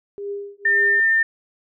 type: tone with tremolo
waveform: sine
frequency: 403.4 Hz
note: G4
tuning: 50 cents sharp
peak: -24 dBFS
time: 0.18-1 s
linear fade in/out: 0 ms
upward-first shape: triangle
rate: 1.9 Hz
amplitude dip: 100%
type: tone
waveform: sine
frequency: 1803 Hz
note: A6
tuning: 42 cents sharp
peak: -14 dBFS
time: 0.65-1.23 s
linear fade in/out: 5 ms
effects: none